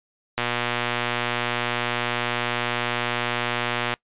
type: click train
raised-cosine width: 0.3 ms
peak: -7 dBFS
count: 428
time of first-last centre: 0.38-3.938 s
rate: 120 Hz
effects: noise-tail reverb RT60 0.1 s tail -24 dB re dry + resampled to 8000 Hz